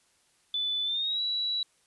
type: tone with pitch glide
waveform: sine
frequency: 3492 to 3920 Hz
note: A7 to B7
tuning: -14 to -14 cents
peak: -27 dBFS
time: 0.54-1.63 s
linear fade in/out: 2 ms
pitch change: +200 cents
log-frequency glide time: 0.84-1.21 s
effects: white hiss -67 dBFS RMS until 1.86 s + resampled to 24000 Hz